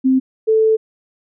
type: tone pair in turn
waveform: sine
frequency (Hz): 261.6 / 440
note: C4 / A4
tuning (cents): 0 / 0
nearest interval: major sixth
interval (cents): 900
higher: second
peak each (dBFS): -10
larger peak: neither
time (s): 0.04-0.2 / 0.47-0.77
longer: second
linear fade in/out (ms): 20
effects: none